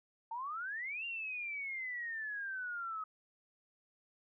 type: exponential two-way sweep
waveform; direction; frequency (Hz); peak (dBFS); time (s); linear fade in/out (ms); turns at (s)
sine; up then down; 886 to 2800 to 1265; -38; 0.31-3.04; 5; 1.05
effects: none